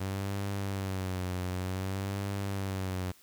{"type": "tone with vibrato", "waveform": "sawtooth", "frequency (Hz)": 95.2, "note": "F#2", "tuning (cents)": 50, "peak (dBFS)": -28, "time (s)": [0, 3.12], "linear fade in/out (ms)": 10, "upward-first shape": "sine", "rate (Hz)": 0.54, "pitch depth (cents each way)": 78, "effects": ["white hiss -60 dBFS RMS until 3.22 s"]}